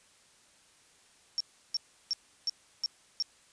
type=tone bursts; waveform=sine; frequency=5490 Hz; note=F8; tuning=31 cents flat; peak=-27 dBFS; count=6; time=1.38-3.224 s; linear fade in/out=0 ms; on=24 ms; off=340 ms; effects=white hiss -62 dBFS RMS until 3.52 s + resampled to 22050 Hz